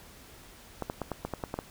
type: clicks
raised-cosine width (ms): 1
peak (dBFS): -18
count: 9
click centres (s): 0.823 / 0.899 / 1.017 / 1.117 / 1.25 / 1.337 / 1.438 / 1.541 / 1.589
effects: pink hiss -52 dBFS RMS until 1.7 s